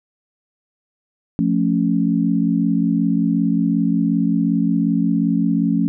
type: chord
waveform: sine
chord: F augmented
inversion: none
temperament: equal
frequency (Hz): 174.61 / 220 / 277.2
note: F3 / A3 / C#4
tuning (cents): 0 / 0 / 0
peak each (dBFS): -19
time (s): 1.39-5.88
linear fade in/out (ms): 0
effects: none